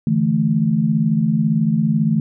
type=chord; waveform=sine; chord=D suspended second; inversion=none; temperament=equal with one note detuned; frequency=146.83 / 164.81 / 219.2 Hz; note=D3 / E3 / A3; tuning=0 / 0 / -6 cents; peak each=-21 / -18 / -17 dBFS; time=0.07-2.2 s; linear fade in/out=2 ms; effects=none